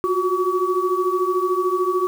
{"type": "tone cluster", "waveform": "sine", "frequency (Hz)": [358.6, 372.1, 1137], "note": ["F4", "F#4", "C#6"], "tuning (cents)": [46, 10, 44], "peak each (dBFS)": -22, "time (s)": [0.04, 2.07], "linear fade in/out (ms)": 0, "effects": ["7-bit"]}